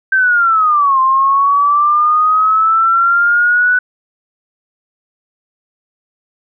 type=linear two-way sweep; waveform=sine; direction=down then up; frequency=1568 to 1046.5 to 1491 Hz; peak=-8 dBFS; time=0.12-3.79 s; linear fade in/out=5 ms; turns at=1 s; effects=none